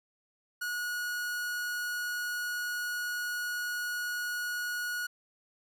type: tone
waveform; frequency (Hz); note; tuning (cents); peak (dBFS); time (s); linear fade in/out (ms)
45% pulse; 1454; F#6; -31; -32; 0.61-5.07; 10
effects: none